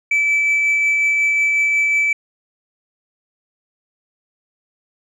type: tone with tremolo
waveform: sine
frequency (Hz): 2311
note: D7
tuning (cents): -28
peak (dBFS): -10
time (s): 0.11-2.13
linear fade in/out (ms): 5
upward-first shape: triangle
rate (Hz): 5.5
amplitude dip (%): 30
effects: tanh soft clip ceiling -12 dBFS